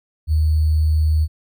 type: tone with sample-and-hold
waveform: sine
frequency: 77.78 Hz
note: D#2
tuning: in tune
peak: -13 dBFS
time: 0.27-1.28 s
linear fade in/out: 50 ms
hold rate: 4410 Hz
effects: none